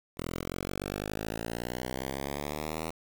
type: exponential sweep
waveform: 5% pulse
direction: up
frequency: 41.2 to 82 Hz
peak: -22 dBFS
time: 0.17-2.91 s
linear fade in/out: 10 ms
effects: 8-bit